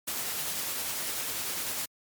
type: noise with tremolo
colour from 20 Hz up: white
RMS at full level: -32 dBFS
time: 0.07-1.86 s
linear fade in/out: 10 ms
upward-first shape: triangle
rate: 10 Hz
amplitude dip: 25%
effects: high-pass 80 Hz 12 dB/octave + MP3 96 kbps